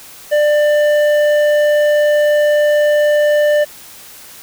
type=tone with hard clipping; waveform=sine; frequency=594 Hz; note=D5; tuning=20 cents sharp; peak=-11 dBFS; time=0.31-3.65 s; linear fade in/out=20 ms; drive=8 dB; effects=white hiss -37 dBFS RMS until 4.42 s